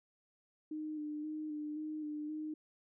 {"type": "tone with vibrato", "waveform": "sine", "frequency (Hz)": 304.1, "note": "D#4", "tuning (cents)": -40, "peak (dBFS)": -38, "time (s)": [0.71, 2.54], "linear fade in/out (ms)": 5, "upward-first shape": "square", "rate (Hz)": 1.9, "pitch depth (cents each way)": 22, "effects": []}